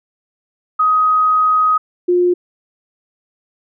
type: tone pair in turn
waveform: sine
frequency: 1257 / 355.6 Hz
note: D#6 / F4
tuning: +17 / +31 cents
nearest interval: octave + minor seventh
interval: 2186 cents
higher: first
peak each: -10 dBFS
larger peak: neither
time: 0.79-1.78 / 2.08-2.34 s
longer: first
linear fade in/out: 10 ms
effects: none